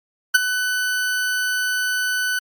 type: tone with ADSR envelope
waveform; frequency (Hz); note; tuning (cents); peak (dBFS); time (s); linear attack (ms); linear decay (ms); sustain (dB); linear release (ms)
40% pulse; 1500; F#6; +23; -7; 0.34-2.39; 12; 20; -12; 5
effects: Opus 48 kbps